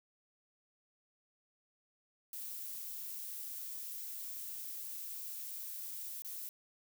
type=noise with dropouts; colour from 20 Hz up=violet; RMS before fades=-44 dBFS; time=2.33-6.49 s; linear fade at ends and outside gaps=1 ms; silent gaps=6.221-6.247 s; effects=none